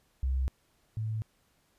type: tone pair in turn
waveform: sine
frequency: 65.41 / 109.73 Hz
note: C2 / A2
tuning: 0 / -4 cents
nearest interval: major sixth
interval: 896 cents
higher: second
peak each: -26 / -30 dBFS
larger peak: first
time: 0.23-0.48 / 0.97-1.22 s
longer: neither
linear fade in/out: 0 ms
effects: pink hiss -70 dBFS RMS until 1.78 s + resampled to 32000 Hz